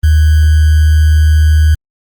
sine tone with sample-and-hold, 77.1 Hz, D#2, 15 cents flat, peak -4 dBFS, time 0.03-1.75 s, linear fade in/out 10 ms, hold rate 1575 Hz, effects Opus 32 kbps

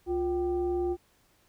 sine tone with frequency modulation, 353.6 Hz, F4, 22 cents sharp, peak -26 dBFS, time 0.06-0.97 s, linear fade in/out 50 ms, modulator 421 Hz, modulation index 0.51, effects pink hiss -66 dBFS RMS until 1.48 s

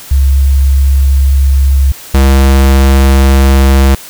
sine / square tone pair in turn, 68.1 / 67.55 Hz, C#2 / C#2, -30 / -44 cents, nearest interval unison, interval 14 cents, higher first, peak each -4 dBFS, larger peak neither, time 0.11-1.92 / 2.14-3.95 s, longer neither, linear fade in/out 5 ms, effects white hiss -30 dBFS RMS until 4.09 s

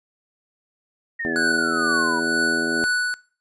sine exponential sweep, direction down, 1886 to 956 Hz, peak -25 dBFS, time 1.19-2.2 s, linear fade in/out 10 ms
harmonic tone, 82.41 Hz, E2, in tune, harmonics 2 / 3 / 4 / 5 / 6 / 7 / 8 / 9, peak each -40 / -28 / -28 / -30 / -40 / -35 / -37 / -39 dBFS, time 1.25-2.84 s, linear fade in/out 0 ms
square tone with tremolo, 1480 Hz, F#6, in tune, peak -19 dBFS, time 1.36-3.14 s, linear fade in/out 0 ms, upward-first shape triangle, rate 2.1 Hz, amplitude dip 50%
effects noise-tail reverb RT60 0.4 s tail -21 dB re dry + resampled to 24000 Hz

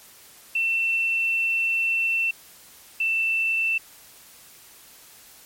sine tone pair in turn, 2690 / 2671 Hz, E7 / E7, +34 / +22 cents, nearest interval unison, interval 12 cents, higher first, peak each -20 dBFS, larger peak neither, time 0.55-2.31 / 3-3.78 s, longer first, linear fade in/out 5 ms, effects white hiss -49 dBFS RMS until 5.45 s + MP3 64 kbps

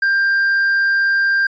triangle tone, 1589 Hz, G6, 23 cents sharp, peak -11 dBFS, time 0.02-1.47 s, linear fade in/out 5 ms, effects resampled to 16000 Hz

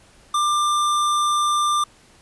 square tone, 1190 Hz, D6, 22 cents sharp, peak -18 dBFS, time 0.34-1.84 s, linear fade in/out 5 ms, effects pink hiss -52 dBFS RMS until 2.21 s + resampled to 24000 Hz

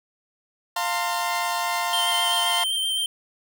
sawtooth chord, F suspended fourth, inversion none, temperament equal with one note detuned, 698.5 / 908.4 / 1046.5 Hz, F5 / Bb5 / C6, 0 / -45 / 0 cents, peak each -24 dBFS, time 0.76-2.64 s, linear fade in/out 5 ms
square tone with vibrato, 3137 Hz, G7, 1 cent sharp, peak -23 dBFS, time 1.93-3.06 s, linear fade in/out 2 ms, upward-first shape sine, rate 7.7 Hz, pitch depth 18 cents each way
effects none

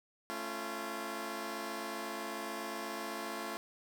10% pulse chord, A augmented, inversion none, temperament just, 220 / 275 / 343.8 Hz, A3 / C#4 / E#4, 0 / -14 / -27 cents, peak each -35 / -37 / -33 dBFS, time 0.3-3.57 s, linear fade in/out 0 ms, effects none

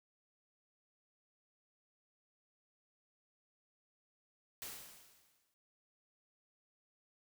white noise with exponential decay, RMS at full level -44 dBFS, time 4.62-5.54 s, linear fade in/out 0 ms, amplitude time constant 200 ms, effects none

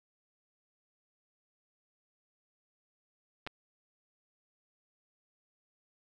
clicks, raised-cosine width 0.3 ms, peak -24 dBFS, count 2, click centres 3.466 / 3.473 s, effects none

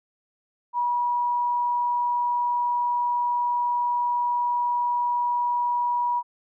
sine tone, 967 Hz, B5, 37 cents flat, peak -21 dBFS, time 0.73-6.23 s, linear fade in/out 50 ms, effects none

